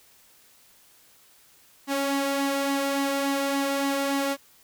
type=tone with flanger; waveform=sawtooth; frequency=277.2 Hz; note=C#4; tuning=in tune; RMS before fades=-26 dBFS; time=1.87-4.37 s; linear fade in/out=50 ms; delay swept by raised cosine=0.98 to 2.18 ms; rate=3.5 Hz; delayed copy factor=+0.5; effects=white hiss -57 dBFS RMS until 4.63 s